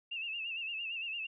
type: tone with vibrato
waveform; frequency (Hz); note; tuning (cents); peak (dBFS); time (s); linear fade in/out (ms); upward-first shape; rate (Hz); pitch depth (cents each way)
sine; 2703; E7; +43; -36; 0.11-1.27; 10; sine; 8.8; 85
effects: none

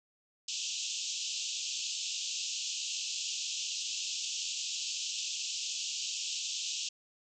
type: band-pass noise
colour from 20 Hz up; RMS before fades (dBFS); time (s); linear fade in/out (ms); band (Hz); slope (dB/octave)
white; -37; 0.48-6.89; 5; 2600 to 7400; 96
effects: none

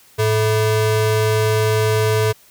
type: ring-modulated tone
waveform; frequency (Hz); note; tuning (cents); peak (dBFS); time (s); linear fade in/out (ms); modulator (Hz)
square; 272; C#4; -33; -12; 0.18-2.33; 20; 163
effects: white hiss -50 dBFS RMS until 2.5 s

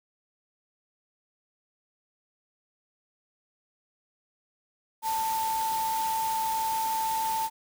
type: tone in noise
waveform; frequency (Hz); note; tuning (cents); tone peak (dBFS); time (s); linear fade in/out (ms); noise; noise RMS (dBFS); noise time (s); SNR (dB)
sine; 890; A5; +20; -26; 5.02-7.5; 50; white; -37; 5.02-7.5; +8
effects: none

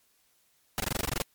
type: noise bursts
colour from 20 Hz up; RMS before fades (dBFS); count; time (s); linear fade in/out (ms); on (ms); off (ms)
pink; -29; 11; 0.78-1.22; 0; 20; 22
effects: white hiss -68 dBFS RMS until 1.34 s + MP3 96 kbps

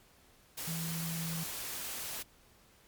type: tone in noise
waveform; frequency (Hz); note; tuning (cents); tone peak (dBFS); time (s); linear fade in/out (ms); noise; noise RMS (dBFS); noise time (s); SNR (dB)
sine; 164.81; E3; 0; -36; 0.67-1.44; 10; white; -40; 0.57-2.23; +1
effects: pink hiss -63 dBFS RMS until 2.87 s + MP3 96 kbps

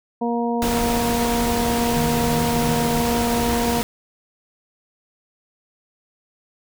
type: harmonic tone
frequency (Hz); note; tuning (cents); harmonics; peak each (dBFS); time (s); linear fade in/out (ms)
235.9; A#3; +21; 1 / 2 / 3 / 4; -22 / -25 / -27 / -28; 0.21-3.82; 10
type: noise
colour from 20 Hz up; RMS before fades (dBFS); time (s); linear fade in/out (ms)
pink; -25; 0.62-3.83; 0
type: tone with tremolo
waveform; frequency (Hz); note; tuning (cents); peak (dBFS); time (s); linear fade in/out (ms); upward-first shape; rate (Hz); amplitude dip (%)
sine; 155.56; D#3; 0; -23; 1.95-3.01; 5; triangle; 3; 50
effects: none

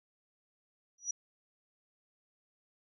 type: tone with exponential growth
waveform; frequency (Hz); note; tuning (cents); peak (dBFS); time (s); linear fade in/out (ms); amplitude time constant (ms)
sine; 5830; F#8; -26; -28; 0.98-1.11; 5; 27
effects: none

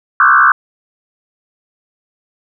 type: tone with frequency modulation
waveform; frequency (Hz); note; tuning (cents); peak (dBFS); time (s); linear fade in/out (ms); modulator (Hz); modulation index
sine; 1330; E6; +15; -5; 0.2-0.52; 2; 67.4; 3.6
effects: none

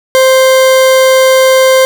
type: tone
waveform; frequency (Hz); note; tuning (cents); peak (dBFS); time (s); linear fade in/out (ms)
40% pulse; 523.3; C5; 0; -3; 0.15-1.85; 0
effects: none

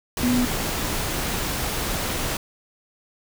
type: tone in noise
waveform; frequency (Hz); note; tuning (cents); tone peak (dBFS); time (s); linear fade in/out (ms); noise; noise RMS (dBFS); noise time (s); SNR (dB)
sine; 246.9; B3; 0; -18; 0.23-0.45; 2; pink; -26; 0.17-2.37; +5
effects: none

